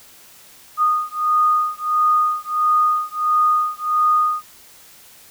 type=beating tone pair; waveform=sine; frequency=1232 / 1233.5 Hz; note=D#6 / D#6; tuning=-17 / -15 cents; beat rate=1.5 Hz; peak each=-18 / -18 dBFS; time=0.77-4.43 s; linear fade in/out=50 ms; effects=white hiss -46 dBFS RMS until 5.3 s